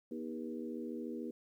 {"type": "harmonic tone with a mistuned harmonic", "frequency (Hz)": 80.3, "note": "E2", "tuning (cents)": -45, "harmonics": [3, 4, 5, 6], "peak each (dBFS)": [-42, -44, -46, -48], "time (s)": [0.11, 1.31], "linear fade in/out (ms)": 5, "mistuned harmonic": 4, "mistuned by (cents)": -34, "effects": ["12-bit"]}